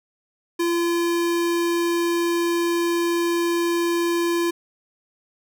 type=tone; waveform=square; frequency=341.8 Hz; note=F4; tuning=37 cents flat; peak=-20 dBFS; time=0.59-4.51 s; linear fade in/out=10 ms; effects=none